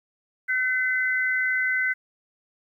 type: tone pair together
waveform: sine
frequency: 1524 / 2034 Hz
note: G6 / C7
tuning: -49 / -50 cents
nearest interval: perfect fourth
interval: 499 cents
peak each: -24 dBFS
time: 0.48-1.94 s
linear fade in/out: 20 ms
effects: 10-bit

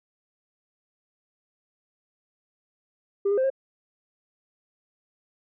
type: tone with pitch steps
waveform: sine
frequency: 398.4 / 407.4 / 522 / 536 Hz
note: G4 / G#4 / C5 / C5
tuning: +28 / -33 / -4 / +42 cents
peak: -18 dBFS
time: 3.25-3.502 s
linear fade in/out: 10 ms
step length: 63 ms
effects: tanh soft clip ceiling -18 dBFS

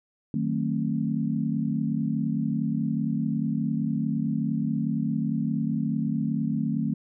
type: chord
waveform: sine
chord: D# diminished seventh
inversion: none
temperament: just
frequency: 155.56 / 186.68 / 224 / 268.8 Hz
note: D#3 / F#3 / A3 / C4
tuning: 0 / +16 / +31 / +47 cents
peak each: -29 / -32 / -27 / -31 dBFS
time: 0.34-6.94 s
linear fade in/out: 2 ms
effects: none

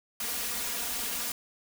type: noise with comb filter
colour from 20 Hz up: white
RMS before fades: -33 dBFS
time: 0.2-1.32 s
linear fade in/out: 2 ms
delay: 4.2 ms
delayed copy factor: +0.9
effects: none

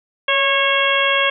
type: harmonic tone with a mistuned harmonic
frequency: 547 Hz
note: C#5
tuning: 23 cents flat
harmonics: 1 / 2 / 3 / 4 / 5 / 6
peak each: -21 / -21 / -21 / -21 / -21 / -21 dBFS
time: 0.28-1.3 s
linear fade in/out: 5 ms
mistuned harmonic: 1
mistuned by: +31 cents
effects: none

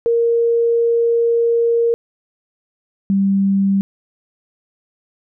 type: tone pair in turn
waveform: sine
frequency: 466.2 / 196.01 Hz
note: A#4 / G3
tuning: 0 / 0 cents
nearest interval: octave + minor third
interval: 1500 cents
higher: first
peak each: -12 dBFS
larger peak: neither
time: 0.06-1.94 / 3.1-3.81 s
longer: first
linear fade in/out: 0 ms
effects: none

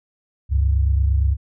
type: tone pair together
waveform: sine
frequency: 69.3 / 98 Hz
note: C#2 / G2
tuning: 0 / 0 cents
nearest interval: tritone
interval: 600 cents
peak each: -15 / -22 dBFS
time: 0.49-1.37 s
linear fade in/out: 50 ms
effects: none

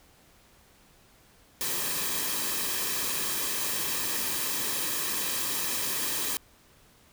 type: noise with comb filter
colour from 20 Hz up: white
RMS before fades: -30 dBFS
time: 1.61-6.37 s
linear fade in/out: 0 ms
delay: 1.4 ms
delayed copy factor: -0.55
effects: pink hiss -59 dBFS RMS until 7.12 s

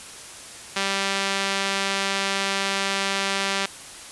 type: tone with band-pass filter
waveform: sawtooth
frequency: 196 Hz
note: G3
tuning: in tune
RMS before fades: -25 dBFS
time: 0.76-3.66 s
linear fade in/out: 5 ms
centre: 3300 Hz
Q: 0.69
effects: white hiss -40 dBFS RMS until 4.11 s + resampled to 24000 Hz

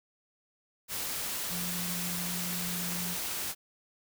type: tone in noise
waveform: sine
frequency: 176.3 Hz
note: F3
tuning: 17 cents sharp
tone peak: -37 dBFS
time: 1.49-3.17 s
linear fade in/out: 50 ms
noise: white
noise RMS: -35 dBFS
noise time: 0.88-3.55 s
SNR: -5 dB
effects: none

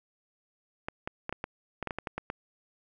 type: clicks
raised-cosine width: 0.5 ms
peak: -18 dBFS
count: 12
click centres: 0.885 / 1.075 / 1.294 / 1.326 / 1.441 / 1.827 / 1.873 / 1.908 / 1.986 / 2.072 / 2.18 / 2.301 s
effects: none

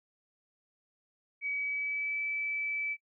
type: tone with pitch glide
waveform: sine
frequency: 2272 to 2308 Hz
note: C#7 to D7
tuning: +42 to -31 cents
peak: -31 dBFS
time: 1.41-2.97 s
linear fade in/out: 50 ms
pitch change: +27 cents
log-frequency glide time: 1.54-2.21 s
effects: noise-tail reverb RT60 0.1 s tail -23 dB re dry

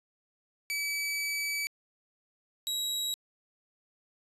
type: tone pair in turn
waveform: sawtooth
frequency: 2294 / 3858 Hz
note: D7 / B7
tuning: -41 / -41 cents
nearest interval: major sixth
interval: 900 cents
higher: second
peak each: -27 dBFS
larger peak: neither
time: 0.7-1.67 / 2.67-3.14 s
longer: first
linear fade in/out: 0 ms
effects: resampled to 32000 Hz

